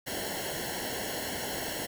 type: noise with comb filter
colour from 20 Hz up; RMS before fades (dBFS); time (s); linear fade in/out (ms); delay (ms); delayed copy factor
pink; -35; 0.06-1.87; 20; 0.82; -0.9
effects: none